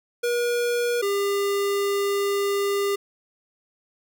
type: tone pair in turn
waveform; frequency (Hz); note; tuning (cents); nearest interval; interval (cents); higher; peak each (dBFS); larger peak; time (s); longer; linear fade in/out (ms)
square; 480 / 401; B4 / G4; -49 / +39; minor third; 312; first; -22 / -22; neither; 0.23-1.02 / 1.02-2.96; second; 10
effects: none